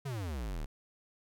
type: exponential sweep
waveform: square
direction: down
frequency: 146.4 to 33.23 Hz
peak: -36 dBFS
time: 0.05-0.66 s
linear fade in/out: 10 ms
effects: none